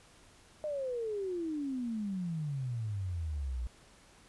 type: exponential sweep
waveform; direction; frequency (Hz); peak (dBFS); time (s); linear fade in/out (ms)
sine; down; 617 to 57.8; -33; 0.64-3.67; 0
effects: pink hiss -60 dBFS RMS until 4.28 s + resampled to 24000 Hz